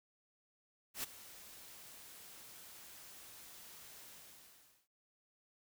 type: noise with ADSR envelope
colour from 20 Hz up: white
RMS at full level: -39 dBFS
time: 0.94-4.88 s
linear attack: 95 ms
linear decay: 14 ms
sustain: -16 dB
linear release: 830 ms
effects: none